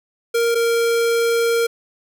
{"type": "tone pair in turn", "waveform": "square", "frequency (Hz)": [466.2, 464.5], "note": ["A#4", "A#4"], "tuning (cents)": [0, -6], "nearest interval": "unison", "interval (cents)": 6, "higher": "first", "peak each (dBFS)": -16, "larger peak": "neither", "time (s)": [[0.34, 0.55], [0.55, 1.67]], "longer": "second", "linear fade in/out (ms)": 10, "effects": []}